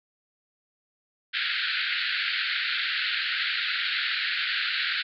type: band-pass noise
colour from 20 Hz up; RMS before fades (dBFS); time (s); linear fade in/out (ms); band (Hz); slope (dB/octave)
pink; -28; 1.33-5.03; 20; 1400 to 4500; 96
effects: none